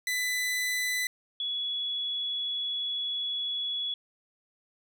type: tone pair in turn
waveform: sawtooth / sine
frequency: 1998 / 3383 Hz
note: B6 / G#7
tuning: +20 / +31 cents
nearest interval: major sixth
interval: 911 cents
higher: second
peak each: -24 / -29 dBFS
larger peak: first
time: 0.07-1.07 / 1.4-3.94 s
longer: second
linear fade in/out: 2 ms
effects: none